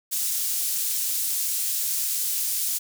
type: high-pass noise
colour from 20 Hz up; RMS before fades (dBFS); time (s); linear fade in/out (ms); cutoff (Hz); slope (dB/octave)
pink; -26; 0.11-2.79; 20; 7600; 12
effects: none